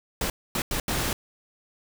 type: noise bursts at uneven times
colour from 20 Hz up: pink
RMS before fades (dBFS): -27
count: 4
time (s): 0.21-0.3 / 0.55-0.62 / 0.71-0.8 / 0.88-1.13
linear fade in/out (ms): 2
effects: none